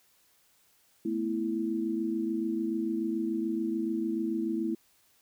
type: chord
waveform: sine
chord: A suspended second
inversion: none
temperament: equal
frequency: 220 / 246.9 / 329.6 Hz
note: A3 / B3 / E4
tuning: 0 / 0 / 0 cents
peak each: -33 / -36 / -30 dBFS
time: 1.05-4.75 s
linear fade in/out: 5 ms
effects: white hiss -66 dBFS RMS until 5.21 s